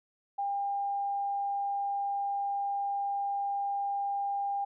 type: tone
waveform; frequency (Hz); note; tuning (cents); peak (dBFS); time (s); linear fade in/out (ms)
sine; 801; G5; +37; -29; 0.38-4.65; 10
effects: none